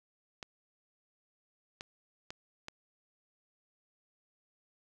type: clicks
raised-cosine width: 0.2 ms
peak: -24 dBFS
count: 4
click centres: 0.428 / 1.809 / 2.305 / 2.684 s
effects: none